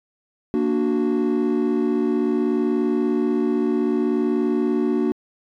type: chord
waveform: triangle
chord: Bb augmented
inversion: none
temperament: equal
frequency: 233.1 / 293.7 / 370 Hz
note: Bb3 / D4 / F#4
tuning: 0 / 0 / 0 cents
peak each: -20 dBFS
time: 0.54-5.12 s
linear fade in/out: 0 ms
effects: tanh soft clip ceiling -9 dBFS